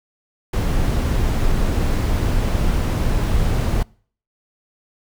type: noise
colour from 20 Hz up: brown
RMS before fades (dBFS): -18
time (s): 0.53-3.83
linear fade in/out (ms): 5
effects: noise-tail reverb RT60 0.5 s tail -25 dB re dry